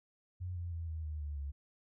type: tone with pitch steps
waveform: sine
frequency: 90.4 / 86.72 / 83.18 / 79.8 / 76.55 / 73.43 / 70.44 Hz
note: F#2 / F2 / E2 / D#2 / D#2 / D2 / C#2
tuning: -40 / -12 / +16 / +44 / -28 / 0 / +28 cents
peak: -37 dBFS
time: 0.4-1.52 s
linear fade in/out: 20 ms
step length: 160 ms
effects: none